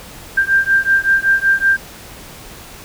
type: beating tone pair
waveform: sine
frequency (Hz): 1582 / 1587.3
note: G6 / G6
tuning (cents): +15 / +21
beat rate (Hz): 5.3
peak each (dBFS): -14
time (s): 0.37-1.77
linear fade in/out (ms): 10
effects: pink hiss -36 dBFS RMS until 2.84 s